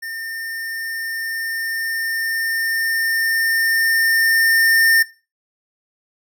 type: tone with level ramp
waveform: square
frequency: 1811 Hz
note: A6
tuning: 49 cents sharp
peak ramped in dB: -28 to -12 dBFS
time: 0.02-5.03 s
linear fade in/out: 10 ms
effects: noise-tail reverb RT60 0.3 s tail -17 dB re dry